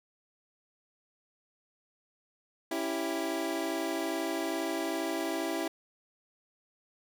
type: chord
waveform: 25% pulse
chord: C# diminished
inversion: none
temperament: equal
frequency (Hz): 277.2 / 329.6 / 392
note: C#4 / E4 / G4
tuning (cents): 0 / 0 / 0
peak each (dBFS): -34 / -29 / -34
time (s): 2.71-5.68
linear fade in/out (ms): 5
effects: none